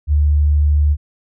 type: tone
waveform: sine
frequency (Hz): 73.9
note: D2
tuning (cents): +11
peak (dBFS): -10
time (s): 0.07-0.97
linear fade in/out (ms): 50
effects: none